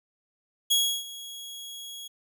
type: tone with ADSR envelope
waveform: sawtooth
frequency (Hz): 3322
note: G#7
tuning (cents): 0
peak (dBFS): -16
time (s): 0.7-2.08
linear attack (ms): 15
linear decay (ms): 320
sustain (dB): -19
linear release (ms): 11
effects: none